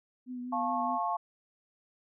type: tone with vibrato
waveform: sine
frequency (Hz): 248.9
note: B3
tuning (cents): +14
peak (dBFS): -36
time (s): 0.26-0.99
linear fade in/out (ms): 50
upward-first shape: triangle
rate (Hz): 4.9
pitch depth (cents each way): 31
type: chord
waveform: sine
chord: F augmented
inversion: none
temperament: just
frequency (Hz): 698.5 / 873.1 / 1091.3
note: F5 / A5 / C#6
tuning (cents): 0 / -14 / -27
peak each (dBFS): -33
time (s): 0.52-1.17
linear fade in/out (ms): 10
effects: none